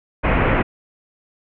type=low-pass noise; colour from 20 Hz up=pink; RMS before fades=-17 dBFS; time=0.23-0.63 s; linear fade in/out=20 ms; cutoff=2600 Hz; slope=48 dB/octave; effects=none